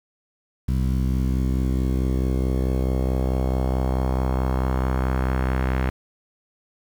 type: tone with low-pass filter sweep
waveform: sawtooth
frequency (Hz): 64.6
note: C2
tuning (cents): -21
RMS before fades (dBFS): -22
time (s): 0.68-5.9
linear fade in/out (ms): 5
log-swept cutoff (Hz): 190 to 2000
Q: 1.5
effects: 7-bit